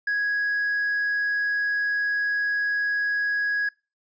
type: tone with tanh clipping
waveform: triangle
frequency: 1661.2 Hz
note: G#6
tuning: in tune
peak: -22 dBFS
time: 0.07-3.69 s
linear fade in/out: 5 ms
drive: 6 dB
effects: noise-tail reverb RT60 0.3 s tail -25 dB re dry + resampled to 16000 Hz